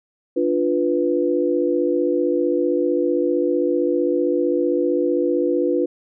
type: chord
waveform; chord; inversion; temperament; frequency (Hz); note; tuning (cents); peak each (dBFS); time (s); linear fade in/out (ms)
sine; B diminished; first; equal; 293.7 / 349.2 / 493.9; D4 / F4 / B4; 0 / 0 / 0; -22 / -20 / -21; 0.36-5.86; 10
effects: none